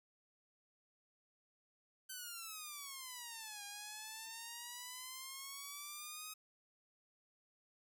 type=exponential two-way sweep; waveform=5% pulse; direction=down then up; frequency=1541 to 809 to 1267 Hz; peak=-35 dBFS; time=2.09-6.34 s; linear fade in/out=10 ms; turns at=3.64 s; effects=none